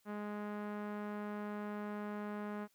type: tone with low-pass filter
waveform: sawtooth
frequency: 208 Hz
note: G#3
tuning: 3 cents sharp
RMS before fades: -42 dBFS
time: 0.05-2.68 s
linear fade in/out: 50 ms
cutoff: 1500 Hz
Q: 1.3
effects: white hiss -74 dBFS RMS until 2.74 s